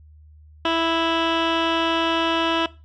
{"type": "tone with low-pass filter", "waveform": "15% pulse", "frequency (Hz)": 329.6, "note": "E4", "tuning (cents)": 0, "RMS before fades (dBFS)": -21, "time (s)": [0.65, 2.66], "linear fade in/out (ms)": 2, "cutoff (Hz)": 2900, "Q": 2.7, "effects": ["noise-tail reverb RT60 0.3 s tail -19 dB re dry", "added 76 Hz sine -45 dBFS peak until 2.84 s"]}